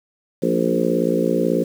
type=harmonic tone with a mistuned harmonic; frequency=58.27 Hz; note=A#1; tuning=in tune; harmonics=3 / 4 / 5 / 6 / 7 / 8 / 9; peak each=-24 / -24 / -24 / -24 / -24 / -24 / -24 dBFS; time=0.42-1.64 s; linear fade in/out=10 ms; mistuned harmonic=4; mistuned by=-35 cents; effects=7-bit